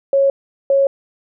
sine tone pair in turn, 550 / 550 Hz, C#5 / C#5, -14 / -14 cents, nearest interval unison, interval 0 cents, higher neither, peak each -10 dBFS, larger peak neither, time 0.13-0.3 / 0.7-0.87 s, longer neither, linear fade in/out 2 ms, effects none

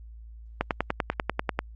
click train, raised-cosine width 0.5 ms, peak -9 dBFS, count 11, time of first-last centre 0.61-1.59 s, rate 10.2 Hz, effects added 56 Hz sine -42 dBFS peak until 1.75 s + Opus 48 kbps

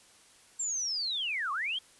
sine linear two-way sweep, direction down then up, 7500 to 1062 to 3305 Hz, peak -30 dBFS, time 0.59-1.79 s, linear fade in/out 10 ms, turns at 1.52 s, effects white hiss -59 dBFS RMS until 1.99 s + resampled to 24000 Hz

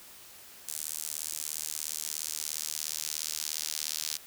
sawtooth tone with high-pass filter sweep, 77 Hz, D#2, 17 cents flat, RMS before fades -36 dBFS, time 0.68-4.17 s, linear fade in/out 5 ms, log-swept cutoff 8100 to 5100 Hz, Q 1.4, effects white hiss -51 dBFS RMS until 4.26 s

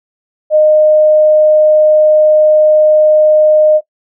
sine tone, 614 Hz, D#5, 23 cents flat, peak -4 dBFS, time 0.5-3.81 s, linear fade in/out 50 ms, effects noise-tail reverb RT60 0.1 s tail -18 dB re dry

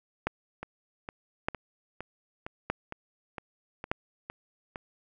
two click trains, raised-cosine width 0.5 ms, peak -22 / -12 dBFS, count 10 / 4, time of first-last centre 0.63-4.758 / 0.27-3.915 s, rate 2.18 / 0.823 Hz, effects none

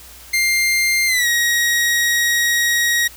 sawtooth tone with pitch glide, 2100 to 1892.6 Hz, C7 to A#6, +6 to +26 cents, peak -11 dBFS, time 0.33-3.08 s, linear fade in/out 10 ms, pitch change -180 cents, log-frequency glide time 1.07-1.27 s, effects added 60 Hz sine -45 dBFS peak until 3.16 s + white hiss -41 dBFS RMS until 3.16 s

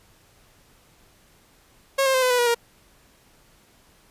sawtooth tone with pitch steps, 544 / 531 / 518.2 / 505.8 / 493.7 / 481.9 / 470.3 Hz, C#5 / C5 / C5 / B4 / B4 / B4 / A#4, -33 / +25 / -17 / +41 / -1 / -43 / +15 cents, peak -14 dBFS, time 1.98-2.547 s, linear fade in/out 10 ms, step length 81 ms, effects pink hiss -57 dBFS RMS until 4.1 s + resampled to 32000 Hz

